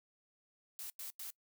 blue noise bursts, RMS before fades -45 dBFS, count 3, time 0.79-1.304 s, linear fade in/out 0 ms, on 110 ms, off 92 ms, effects noise-tail reverb RT60 0.1 s tail -23 dB re dry

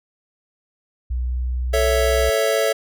sine tone with pitch glide, 61.74 to 62.21 Hz, B1 to B1, 0 to +13 cents, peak -20 dBFS, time 1.1-2.3 s, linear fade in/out 10 ms, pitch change +13 cents, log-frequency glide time 1.27-1.32 s
square chord, A major, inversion none, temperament equal, 440 / 554.4 / 659.3 Hz, A4 / C#5 / E5, 0 / 0 / 0 cents, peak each -22 dBFS, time 1.73-2.73 s, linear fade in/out 10 ms
effects none

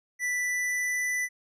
square tone with pitch glide, 1975.5 to 1988.1 Hz, B6 to B6, 0 to +11 cents, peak -27 dBFS, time 0.19-1.29 s, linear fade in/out 50 ms, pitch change +11 cents, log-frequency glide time 0.29-1.09 s, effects low-pass 12000 Hz 12 dB/octave

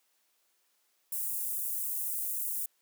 white high-pass noise, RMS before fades -34 dBFS, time 1.12-2.66 s, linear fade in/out 5 ms, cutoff 9300 Hz, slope 24 dB/octave, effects white hiss -73 dBFS RMS until 2.81 s + high-pass 300 Hz 12 dB/octave

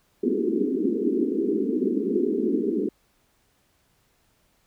white band-pass noise, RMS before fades -24 dBFS, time 0.23-2.89 s, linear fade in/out 5 ms, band 200 to 430 Hz, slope 96 dB/octave, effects pink hiss -66 dBFS RMS until 4.66 s

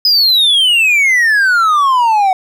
triangle exponential sweep, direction down, 5060 to 740 Hz, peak -6 dBFS, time 0.05-2.33 s, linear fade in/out 2 ms, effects none

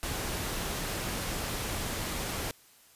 pink noise, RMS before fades -34 dBFS, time 0.03-2.51 s, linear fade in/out 0 ms, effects white hiss -59 dBFS RMS until 2.95 s + resampled to 32000 Hz

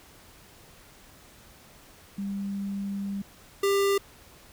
sine / square tone pair in turn, 198.6 / 397.2 Hz, G3 / G4, +23 / +23 cents, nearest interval octave, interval 1200 cents, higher second, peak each -29 / -22 dBFS, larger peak second, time 2.18-3.22 / 3.63-3.98 s, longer first, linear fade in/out 5 ms, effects pink hiss -53 dBFS RMS until 4.52 s

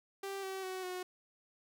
sawtooth tone with pitch steps, 392 / 382.8 / 373.9 / 365.1 Hz, G4 / G4 / F#4 / F#4, 0 / -41 / +18 / -23 cents, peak -35 dBFS, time 0.23-1.03 s, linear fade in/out 5 ms, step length 200 ms, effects none

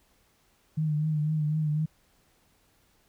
sine tone with vibrato, 153.2 Hz, D#3, 27 cents flat, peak -24 dBFS, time 0.77-1.86 s, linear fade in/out 10 ms, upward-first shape triangle, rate 4 Hz, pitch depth 49 cents each way, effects pink hiss -66 dBFS RMS until 3.08 s

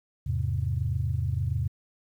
sine chord, E augmented, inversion none, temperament equal, 82.41 / 103.83 / 130.81 Hz, E2 / G#2 / B#2, 0 / 0 / 0 cents, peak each -29 dBFS, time 0.26-1.68 s, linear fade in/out 10 ms, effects tanh soft clip ceiling -15 dBFS + 10-bit

